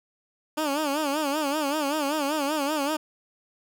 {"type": "tone with vibrato", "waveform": "15% pulse", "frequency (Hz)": 293.7, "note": "D4", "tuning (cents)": 0, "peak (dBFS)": -18, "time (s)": [0.57, 2.97], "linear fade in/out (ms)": 10, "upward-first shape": "sine", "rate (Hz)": 5.2, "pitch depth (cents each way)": 120, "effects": []}